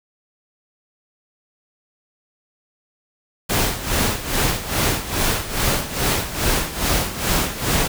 pink noise with tremolo, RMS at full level -18 dBFS, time 3.49-7.88 s, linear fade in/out 10 ms, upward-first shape sine, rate 2.4 Hz, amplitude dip 75%, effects none

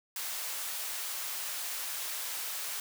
white high-pass noise, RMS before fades -37 dBFS, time 0.16-2.8 s, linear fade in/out 2 ms, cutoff 680 Hz, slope 12 dB/octave, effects none

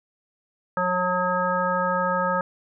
harmonic tone, 181.3 Hz, F#3, 35 cents flat, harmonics 1 / 3 / 5 / 7 / 9, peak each -30 / -26 / -27 / -25 / -30 dBFS, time 0.77-2.41 s, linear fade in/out 2 ms, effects none

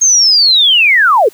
sine linear sweep, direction down, 6500 to 370 Hz, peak -5 dBFS, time 0.01-1.29 s, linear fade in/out 10 ms, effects white hiss -42 dBFS RMS until 1.33 s

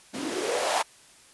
blue noise with band-pass filter sweep, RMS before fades -28 dBFS, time 0.13-0.83 s, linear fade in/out 20 ms, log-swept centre 230 to 840 Hz, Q 4.6, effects white hiss -54 dBFS RMS until 1.33 s + resampled to 24000 Hz

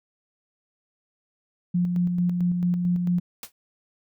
sine tone with tremolo, 176.8 Hz, F3, 22 cents sharp, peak -19 dBFS, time 1.74-3.2 s, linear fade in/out 10 ms, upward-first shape square, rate 4.5 Hz, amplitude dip 35%
white noise with exponential decay, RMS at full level -32 dBFS, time 3.43-3.52 s, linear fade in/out 2 ms, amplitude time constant 19 ms
effects none

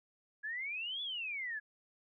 sine exponential two-way sweep, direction up then down, 1661.2 to 3476 to 1661.2 Hz, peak -37 dBFS, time 0.43-1.6 s, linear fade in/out 20 ms, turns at 1.02 s, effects none

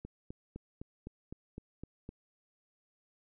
click train, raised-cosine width 3 ms, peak -30 dBFS, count 9, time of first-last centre 0.05-2.091 s, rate 3.92 Hz, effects none

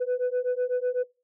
sine beating tone pair, 493.9 / 501.9 Hz, B4 / B4, 0 / +28 cents, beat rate 8 Hz, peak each -25 / -25 dBFS, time 0-1.04 s, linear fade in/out 20 ms, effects noise-tail reverb RT60 0.3 s tail -23 dB re dry + tanh soft clip ceiling -21 dBFS

